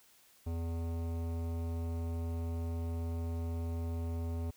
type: tone with hard clipping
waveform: sine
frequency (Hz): 83.3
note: E2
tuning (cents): +19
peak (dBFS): -36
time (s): 0.46-4.51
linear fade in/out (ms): 10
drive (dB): 16
effects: white hiss -64 dBFS RMS until 4.56 s